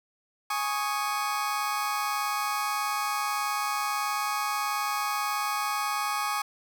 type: chord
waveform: 35% pulse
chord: Ab suspended fourth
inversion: none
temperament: just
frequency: 830.6 / 1107.5 / 1245.9 Hz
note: Ab5 / Db6 / Eb6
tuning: 0 / -2 / +2 cents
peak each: -30 dBFS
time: 0.5-6.42 s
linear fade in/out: 5 ms
effects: 10-bit